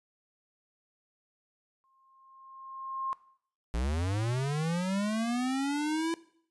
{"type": "tone with exponential growth", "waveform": "sine", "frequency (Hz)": 1066, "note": "C6", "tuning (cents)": 32, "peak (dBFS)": -28, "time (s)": [1.84, 3.13], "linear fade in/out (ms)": 0, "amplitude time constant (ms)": 280}
{"type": "linear sweep", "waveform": "square", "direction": "up", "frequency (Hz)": [54.7, 334.7], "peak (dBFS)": -29, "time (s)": [3.74, 6.14], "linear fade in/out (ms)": 0}
{"effects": ["noise-tail reverb RT60 0.6 s tail -19 dB re dry", "resampled to 24000 Hz"]}